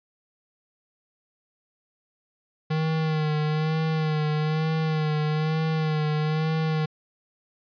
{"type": "tone with vibrato", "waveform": "square", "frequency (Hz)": 155.56, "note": "D#3", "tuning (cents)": 0, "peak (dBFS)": -23, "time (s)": [2.7, 6.86], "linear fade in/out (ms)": 10, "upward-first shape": "sine", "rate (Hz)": 1.1, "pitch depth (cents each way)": 39, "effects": ["resampled to 11025 Hz"]}